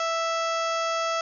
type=harmonic tone; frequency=659.3 Hz; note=E5; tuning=in tune; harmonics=1 / 2 / 3 / 4 / 5 / 6 / 7 / 8 / 9 / 10; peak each=-28 / -27 / -37 / -37 / -38 / -49 / -41 / -40 / -44 / -42 dBFS; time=0-1.21 s; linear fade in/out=2 ms; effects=none